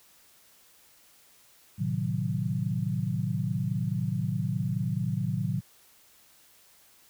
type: chord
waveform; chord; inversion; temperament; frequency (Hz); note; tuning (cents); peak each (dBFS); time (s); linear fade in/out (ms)
sine; A diminished seventh; none; equal with one note detuned; 111.73 / 130.81 / 155.56 / 185; A2 / C3 / Eb3 / Gb3; +27 / 0 / 0 / 0; -32; 1.78-5.61; 20
effects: white hiss -59 dBFS RMS until 7.09 s